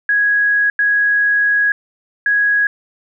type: tone bursts at uneven times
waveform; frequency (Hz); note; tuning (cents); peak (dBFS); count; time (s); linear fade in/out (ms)
sine; 1661.2; G#6; 0; -11; 3; 0.09-0.7 / 0.79-1.72 / 2.26-2.67; 2
effects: none